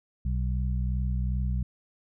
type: harmonic tone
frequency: 62.6 Hz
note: B1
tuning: 24 cents sharp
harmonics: 1 / 2 / 3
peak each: -26 / -32 / -36 dBFS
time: 0.25-1.63 s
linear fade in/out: 5 ms
effects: none